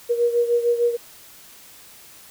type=beating tone pair; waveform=sine; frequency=474 / 480.6 Hz; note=A#4 / B4; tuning=+29 / -47 cents; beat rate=6.6 Hz; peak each=-18 / -23 dBFS; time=0.09-0.97 s; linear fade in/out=20 ms; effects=white hiss -46 dBFS RMS until 2.3 s